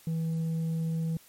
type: tone with tanh clipping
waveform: sine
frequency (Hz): 162.8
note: E3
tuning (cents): -21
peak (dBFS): -28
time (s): 0.07-1.17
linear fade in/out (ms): 2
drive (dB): 3
effects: white hiss -57 dBFS RMS until 1.28 s + MP3 64 kbps